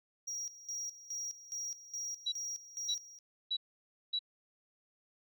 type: tone with tremolo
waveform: triangle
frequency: 5690 Hz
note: F8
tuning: 31 cents sharp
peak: -36 dBFS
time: 0.27-3.19 s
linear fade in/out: 10 ms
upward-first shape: square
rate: 2.4 Hz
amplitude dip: 80%
type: tone bursts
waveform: sine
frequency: 3916 Hz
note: B7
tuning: 15 cents flat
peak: -31 dBFS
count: 4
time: 2.26-4.192 s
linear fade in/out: 10 ms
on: 63 ms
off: 560 ms
effects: none